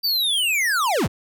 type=linear sweep; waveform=square; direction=down; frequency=4699 to 36.71 Hz; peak=-19 dBFS; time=0.03-1.08 s; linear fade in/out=20 ms; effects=none